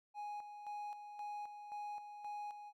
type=tone with tremolo; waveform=triangle; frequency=830 Hz; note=G#5; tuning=1 cent flat; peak=-40 dBFS; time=0.14-2.73 s; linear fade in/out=50 ms; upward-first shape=square; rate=1.9 Hz; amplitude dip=55%; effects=none